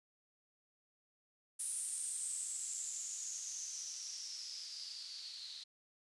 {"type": "noise with low-pass filter sweep", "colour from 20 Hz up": "violet", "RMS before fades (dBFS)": -44, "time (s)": [1.59, 5.64], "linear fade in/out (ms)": 10, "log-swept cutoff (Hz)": [9500, 4100], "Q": 8.1, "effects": ["resampled to 24000 Hz"]}